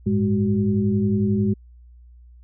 sine tone cluster, 99 / 110.1 / 204.8 / 375.4 Hz, G2 / A2 / G#3 / F#4, +18 / +2 / -24 / +25 cents, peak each -26 / -25 / -19 / -27 dBFS, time 0.06-1.54 s, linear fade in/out 10 ms, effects added 60 Hz sine -44 dBFS peak until 2.43 s

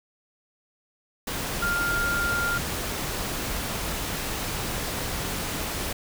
sine tone in noise, 1400 Hz, F6, 4 cents sharp, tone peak -24 dBFS, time 1.62-2.58 s, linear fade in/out 5 ms, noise pink, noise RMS -30 dBFS, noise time 1.27-5.93 s, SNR +3 dB, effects none

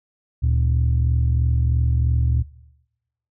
sine tone pair together, 73.06 / 116.1 Hz, D2 / A#2, -8 / -7 cents, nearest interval minor sixth, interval 801 cents, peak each -16 / -19 dBFS, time 0.42-2.43 s, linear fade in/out 20 ms, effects noise-tail reverb RT60 0.9 s tail -20 dB re dry + tanh soft clip ceiling -11 dBFS

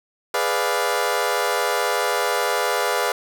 20% pulse chord, G# diminished seventh, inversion none, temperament equal, 415.3 / 493.9 / 587.3 / 698.5 Hz, G#4 / B4 / D5 / F5, 0 / 0 / 0 / 0 cents, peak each -21 / -19 / -21 / -21 dBFS, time 0.34-3.12 s, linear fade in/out 2 ms, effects none

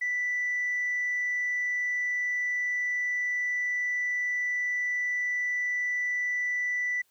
sine tone, 1975.5 Hz, B6, in tune, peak -25 dBFS, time 0.01-7.02 s, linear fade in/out 10 ms, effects tanh soft clip ceiling -23 dBFS + white hiss -69 dBFS RMS until 7.1 s

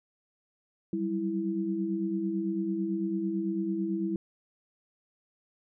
sine tone cluster, 186.9 / 195.9 / 329.4 Hz, F#3 / G3 / E4, +18 / -1 / -1 cents, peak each -38 / -32 / -30 dBFS, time 0.93-4.16 s, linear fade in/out 2 ms, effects none

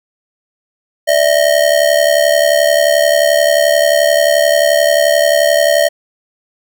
square ring-modulated tone, 622.3 Hz, D#5, in tune, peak -6 dBFS, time 1.07-5.89 s, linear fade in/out 20 ms, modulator 35.7 Hz, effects none

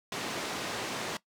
pink band-pass noise, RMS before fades -36 dBFS, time 0.12-1.17 s, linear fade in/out 2 ms, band 230 to 6400 Hz, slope 12 dB/octave, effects noise-tail reverb RT60 0.1 s tail -18 dB re dry

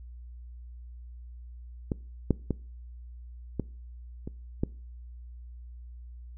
clicks, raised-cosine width 3 ms, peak -15 / -9 / -14 / -15 / -23 / -13 dBFS, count 6, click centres 1.918 / 2.307 / 2.507 / 3.597 / 4.275 / 4.635 s, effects noise-tail reverb RT60 0.4 s tail -23 dB re dry + added 60 Hz sine -42 dBFS peak until 6.37 s

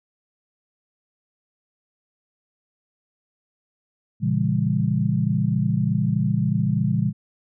sine chord, A# diminished seventh, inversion none, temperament just, 116.54 / 139.85 / 167.82 / 201.4 Hz, A#2 / C#3 / E3 / G3, 0 / +16 / +31 / +47 cents, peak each -24 dBFS, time 4.2-7.13 s, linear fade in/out 50 ms, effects none

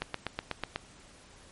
click train, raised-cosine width 0.3 ms, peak -15 dBFS, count 7, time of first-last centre 0.02-0.76 s, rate 8.11 Hz, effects pink hiss -55 dBFS RMS until 1.51 s + MP3 48 kbps

